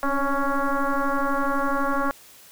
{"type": "tone with frequency modulation", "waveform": "sine", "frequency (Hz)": 560, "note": "C#5", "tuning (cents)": 18, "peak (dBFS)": -20, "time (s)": [0.03, 2.11], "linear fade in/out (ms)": 0, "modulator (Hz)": 277, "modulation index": 3.2, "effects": ["white hiss -49 dBFS RMS until 2.51 s"]}